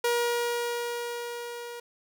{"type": "tone with level ramp", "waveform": "sawtooth", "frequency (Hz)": 476.6, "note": "A#4", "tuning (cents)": 38, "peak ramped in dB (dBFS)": [-19, -34], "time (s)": [0.04, 1.8], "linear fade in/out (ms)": 5, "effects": []}